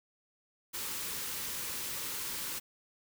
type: band-stop noise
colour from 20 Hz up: white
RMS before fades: -38 dBFS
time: 0.73-2.6 s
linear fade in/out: 20 ms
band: 580 to 810 Hz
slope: 96 dB/octave
effects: none